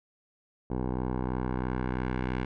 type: tone with low-pass filter sweep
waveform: 10% pulse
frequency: 63 Hz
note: B1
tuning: 35 cents sharp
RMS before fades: -31 dBFS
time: 0.7-2.45 s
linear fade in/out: 5 ms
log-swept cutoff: 700 to 2300 Hz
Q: 1.2
effects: none